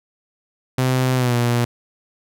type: tone with pitch glide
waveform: sawtooth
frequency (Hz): 128.7 to 120.08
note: C3 to B2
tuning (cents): -28 to -48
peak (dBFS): -12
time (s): 0.78-1.65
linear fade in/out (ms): 5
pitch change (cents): -120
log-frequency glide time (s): 1.16-1.35
effects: none